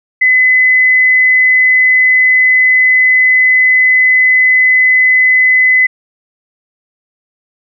sine tone, 2020 Hz, B6, 39 cents sharp, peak -5 dBFS, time 0.21-5.87 s, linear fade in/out 10 ms, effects none

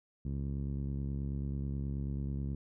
10% pulse tone with low-pass filter, 69.3 Hz, C#2, in tune, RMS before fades -36 dBFS, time 0.25-2.55 s, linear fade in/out 5 ms, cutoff 170 Hz, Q 0.86, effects none

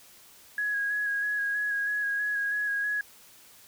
sine tone with vibrato, 1661.2 Hz, G#6, in tune, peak -26 dBFS, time 0.58-3.01 s, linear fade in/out 2 ms, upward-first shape square, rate 3.1 Hz, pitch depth 17 cents each way, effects white hiss -54 dBFS RMS until 3.67 s

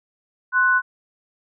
sine tone pair together, 1050.8 / 1486 Hz, C6 / F#6, +7 / +7 cents, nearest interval tritone, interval 600 cents, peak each -21 / -15 dBFS, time 0.52-0.82 s, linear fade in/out 50 ms, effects none

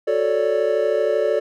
triangle chord, D major seventh, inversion first, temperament equal, 370 / 440 / 554.4 / 587.3 Hz, F#4 / A4 / C#5 / D5, 0 / 0 / 0 / 0 cents, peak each -24 / -19 / -22 / -19 dBFS, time 0.07-1.4 s, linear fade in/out 10 ms, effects none

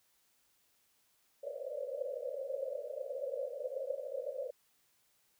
white band-pass noise, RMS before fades -40 dBFS, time 1.43-4.51 s, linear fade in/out 10 ms, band 500 to 580 Hz, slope 96 dB/octave, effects white hiss -73 dBFS RMS until 5.39 s

